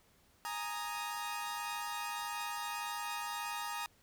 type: chord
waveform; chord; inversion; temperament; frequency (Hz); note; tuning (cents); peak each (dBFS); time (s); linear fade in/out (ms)
sawtooth; Ab suspended second; none; equal; 830.6 / 932.3 / 1244.5; Ab5 / Bb5 / Eb6; 0 / 0 / 0; -40 / -37 / -39; 0.45-3.86; 0
effects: pink hiss -68 dBFS RMS until 4.02 s